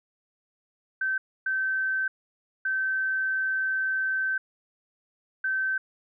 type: tone bursts at uneven times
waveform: sine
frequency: 1544 Hz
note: G6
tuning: 27 cents flat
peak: -24 dBFS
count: 4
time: 1.01-1.18 / 1.46-2.08 / 2.65-4.38 / 5.44-5.78 s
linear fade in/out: 5 ms
effects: none